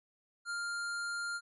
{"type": "tone", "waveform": "square", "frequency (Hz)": 1400, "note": "F6", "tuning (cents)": 4, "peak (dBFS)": -36, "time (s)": [0.45, 1.41], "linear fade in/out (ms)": 50, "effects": ["resampled to 24000 Hz"]}